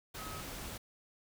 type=tone in noise; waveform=sine; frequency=1274 Hz; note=D#6; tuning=41 cents sharp; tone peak=-46 dBFS; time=0.18-0.41 s; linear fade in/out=10 ms; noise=pink; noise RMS=-44 dBFS; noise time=0.14-0.78 s; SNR=-5 dB; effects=none